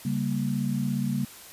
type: chord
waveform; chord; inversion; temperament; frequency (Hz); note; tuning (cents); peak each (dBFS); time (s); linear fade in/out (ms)
sine; G diminished; second; equal; 138.59 / 196 / 233.1; Db3 / G3 / Bb3; 0 / 0 / 0; -29; 0.05-1.25; 5
effects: white hiss -46 dBFS RMS until 1.52 s + resampled to 32000 Hz